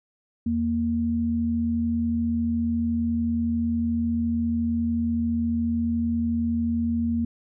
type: tone pair together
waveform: sine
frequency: 82.3 / 232.8 Hz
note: E2 / A#3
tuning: -2 / -2 cents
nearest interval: octave + tritone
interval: 1800 cents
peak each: -30 / -22 dBFS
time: 0.46-7.25 s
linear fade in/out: 5 ms
effects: none